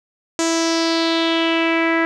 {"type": "tone with low-pass filter sweep", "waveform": "sawtooth", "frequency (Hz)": 329.5, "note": "E4", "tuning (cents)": -1, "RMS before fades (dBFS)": -18, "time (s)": [0.39, 2.05], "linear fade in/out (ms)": 0, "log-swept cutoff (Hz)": [7100, 1900], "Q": 3.7, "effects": []}